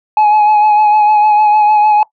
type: tone with vibrato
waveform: sine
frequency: 845 Hz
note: G#5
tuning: 30 cents sharp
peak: -3 dBFS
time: 0.17-2.03 s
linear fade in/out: 2 ms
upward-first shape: sine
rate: 6.6 Hz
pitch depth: 26 cents each way
effects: noise-tail reverb RT60 0.1 s tail -21 dB re dry + tanh soft clip ceiling -5 dBFS